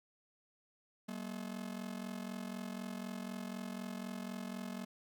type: ring-modulated tone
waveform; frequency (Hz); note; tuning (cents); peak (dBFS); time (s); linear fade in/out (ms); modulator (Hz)
45% pulse; 213.4; G#3; +47; -38; 1.08-4.85; 10; 22
effects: 12-bit